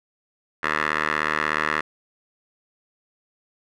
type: tone with band-pass filter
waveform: 10% pulse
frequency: 76.6 Hz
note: D#2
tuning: 27 cents flat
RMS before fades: -24 dBFS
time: 0.63-1.81 s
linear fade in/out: 5 ms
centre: 1600 Hz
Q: 3.1
effects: none